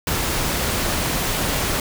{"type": "noise", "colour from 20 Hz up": "pink", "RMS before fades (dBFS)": -22, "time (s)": [0.07, 1.8], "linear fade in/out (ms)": 2, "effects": []}